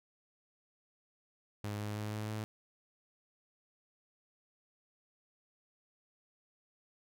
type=tone with pitch steps; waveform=sawtooth; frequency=103.83 / 104.85 / 105.89 / 106.93 / 107.99 Hz; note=G#2 / G#2 / G#2 / A2 / A2; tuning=0 / +17 / +34 / -49 / -32 cents; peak=-33 dBFS; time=1.64-2.44 s; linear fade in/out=0 ms; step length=160 ms; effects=none